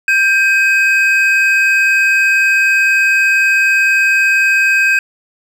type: tone pair together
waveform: triangle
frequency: 1581 / 2530 Hz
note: G6 / D#7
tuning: +14 / +28 cents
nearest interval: minor sixth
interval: 814 cents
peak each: -10 dBFS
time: 0.08-4.99 s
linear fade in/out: 2 ms
effects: none